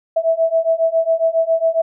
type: beating tone pair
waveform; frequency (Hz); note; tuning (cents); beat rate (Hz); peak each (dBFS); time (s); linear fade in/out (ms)
sine; 651 / 658.3; E5 / E5; -22 / -3; 7.3; -17 / -16; 0.16-1.82; 10
effects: none